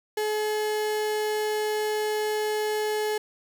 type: tone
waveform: 35% pulse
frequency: 426.2 Hz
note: G#4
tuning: 45 cents sharp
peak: -23 dBFS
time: 0.17-3.18 s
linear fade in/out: 5 ms
effects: none